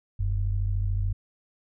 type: tone pair together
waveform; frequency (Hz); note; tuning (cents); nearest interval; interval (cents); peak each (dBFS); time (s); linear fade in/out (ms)
sine; 43.12 / 96.8; F1 / G2; -21 / -21; octave + major second; 1400; -26; 0.19-1.13; 10
effects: none